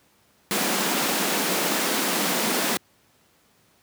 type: high-pass noise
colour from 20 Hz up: pink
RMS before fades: -24 dBFS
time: 0.51-2.77 s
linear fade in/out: 0 ms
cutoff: 180 Hz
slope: 48 dB/octave
effects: pink hiss -61 dBFS RMS until 3.82 s + high-pass 100 Hz 12 dB/octave